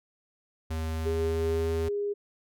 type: tone with pitch glide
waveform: square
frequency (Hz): 80 to 81.63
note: D#2 to E2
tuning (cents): +49 to -16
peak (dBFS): -30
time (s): 0.7-1.89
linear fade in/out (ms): 10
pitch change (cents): +35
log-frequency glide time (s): 0.87-1.77
type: tone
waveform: sine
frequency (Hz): 408.4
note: G#4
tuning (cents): -29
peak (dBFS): -27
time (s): 1.05-2.14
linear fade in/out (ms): 20
effects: none